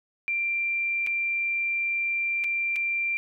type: tone with dropouts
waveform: sine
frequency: 2366 Hz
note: D7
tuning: 12 cents sharp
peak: -24 dBFS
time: 0.28-3.17 s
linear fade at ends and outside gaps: 0 ms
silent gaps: 1.065-1.071 / 2.439-2.443 / 2.759-2.763 s
effects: none